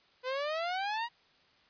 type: exponential sweep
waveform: sawtooth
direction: up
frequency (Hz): 497.6 to 966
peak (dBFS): -28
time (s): 0.23-1.09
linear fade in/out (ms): 50
effects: white hiss -65 dBFS RMS until 1.69 s + resampled to 11025 Hz